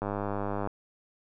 click train, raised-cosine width 1 ms, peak -18 dBFS, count 67, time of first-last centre 0.02-0.673 s, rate 101 Hz, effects none

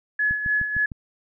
sine tone with tremolo, 1700 Hz, G#6, 40 cents sharp, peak -18 dBFS, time 0.19-0.86 s, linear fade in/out 5 ms, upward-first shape sine, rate 3.5 Hz, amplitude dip 60%
click train, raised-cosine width 5 ms, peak -22 dBFS, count 5, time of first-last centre 0.31-0.918 s, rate 6.58 Hz
effects none

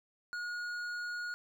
sine tone with hard clipping, 1442 Hz, F#6, 45 cents flat, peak -38 dBFS, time 0.33-1.34 s, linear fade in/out 0 ms, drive 8 dB, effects none

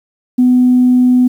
sine tone, 250 Hz, B3, 21 cents sharp, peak -5 dBFS, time 0.38-1.28 s, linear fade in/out 10 ms, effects tanh soft clip ceiling -1 dBFS + 7-bit

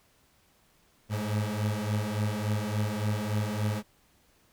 30% pulse beating tone pair, 103.83 / 107.33 Hz, G#2 / A2, 0 / -43 cents, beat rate 3.5 Hz, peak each -28 dBFS, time 1.09-3.83 s, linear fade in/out 50 ms, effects pink hiss -65 dBFS RMS until 4.52 s

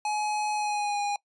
square tone with pitch glide, 844 to 818.1 Hz, G#5 to G#5, +28 to -26 cents, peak -27 dBFS, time 0.05-1.16 s, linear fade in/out 2 ms, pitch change -54 cents, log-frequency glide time 0.54-1 s, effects noise-tail reverb RT60 0.1 s tail -23 dB re dry + resampled to 22050 Hz

